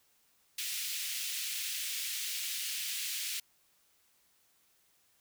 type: high-pass noise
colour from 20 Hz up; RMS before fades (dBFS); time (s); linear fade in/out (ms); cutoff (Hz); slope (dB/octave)
pink; -37; 0.58-3.4; 5; 2400; 24
effects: white hiss -70 dBFS RMS until 5.2 s